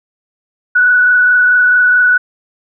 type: tone with frequency modulation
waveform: sine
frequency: 1477 Hz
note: F#6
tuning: 3 cents flat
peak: -6 dBFS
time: 0.75-2.18 s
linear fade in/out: 10 ms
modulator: 24.6 Hz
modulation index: 0.84
effects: none